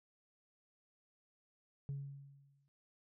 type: tone with exponential decay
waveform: sine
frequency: 139.6 Hz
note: C#3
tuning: 13 cents sharp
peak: -35 dBFS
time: 1.89-2.68 s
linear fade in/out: 0 ms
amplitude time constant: 170 ms
effects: noise-tail reverb RT60 0.5 s tail -24 dB re dry + tanh soft clip ceiling -36 dBFS